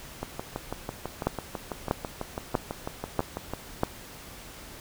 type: two click trains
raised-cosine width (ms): 1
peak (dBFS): -9 / -17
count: 5 / 21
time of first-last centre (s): 1.27-3.834 / 0.23-3.536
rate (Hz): 1.56 / 6.05
effects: pink hiss -45 dBFS RMS until 4.8 s